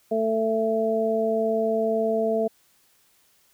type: harmonic tone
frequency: 222.1 Hz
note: A3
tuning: 16 cents sharp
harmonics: 1 / 2 / 3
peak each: -28 / -24 / -24 dBFS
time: 0.11-2.48 s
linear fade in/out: 10 ms
effects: white hiss -62 dBFS RMS until 3.53 s